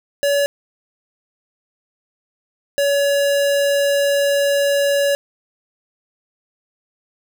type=tone pair in turn; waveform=square; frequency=568 / 565.1 Hz; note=C#5 / C#5; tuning=+42 / +33 cents; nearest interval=unison; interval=9 cents; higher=first; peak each=-15 dBFS; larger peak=neither; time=0.23-0.46 / 2.78-5.15 s; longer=second; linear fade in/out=0 ms; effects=none